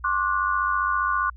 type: tone cluster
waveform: sine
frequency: 1066 / 1161 / 1463 Hz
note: C6 / D6 / F#6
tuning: +32 / -20 / -20 cents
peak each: -25 dBFS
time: 0.04-1.3 s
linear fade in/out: 5 ms
effects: added 60 Hz sine -40 dBFS peak until 1.36 s